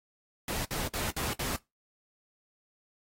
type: noise bursts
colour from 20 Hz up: pink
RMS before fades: -34 dBFS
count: 5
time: 0.48-1.562 s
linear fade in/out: 2 ms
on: 170 ms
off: 58 ms
effects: noise-tail reverb RT60 0.2 s tail -21 dB re dry + AAC 48 kbps